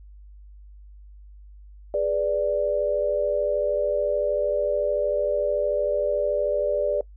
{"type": "chord", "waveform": "sine", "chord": "G# diminished", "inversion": "none", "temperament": "equal", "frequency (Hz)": [415.3, 493.9, 587.3], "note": ["G#4", "B4", "D5"], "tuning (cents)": [0, 0, 0], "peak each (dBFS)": [-28, -28, -22], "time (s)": [1.94, 7.01], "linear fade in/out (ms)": 2, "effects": ["noise-tail reverb RT60 0.1 s tail -23 dB re dry", "added 50 Hz sine -43 dBFS peak until 7.16 s"]}